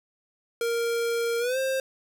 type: tone with pitch glide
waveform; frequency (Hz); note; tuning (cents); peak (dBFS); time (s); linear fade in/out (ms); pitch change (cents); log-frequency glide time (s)
square; 466.2 to 529.4; A#4 to C5; 0 to +20; -25; 0.61-1.8; 2; +220; 1.39-1.58
effects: none